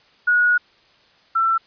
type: tone pair in turn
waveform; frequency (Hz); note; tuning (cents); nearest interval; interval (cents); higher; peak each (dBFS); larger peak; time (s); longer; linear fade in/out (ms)
sine; 1454 / 1340.5; F#6 / E6; -31 / +29; minor second; 140; first; -13 / -15; first; 0.27-0.58 / 1.35-1.58; first; 10
effects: white hiss -55 dBFS RMS until 1.66 s + resampled to 11025 Hz